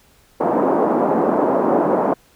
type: band-pass noise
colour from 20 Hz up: pink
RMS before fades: -17 dBFS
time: 0.4-2.14 s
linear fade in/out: 10 ms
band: 240 to 960 Hz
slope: 24 dB/octave
effects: pink hiss -54 dBFS RMS until 2.35 s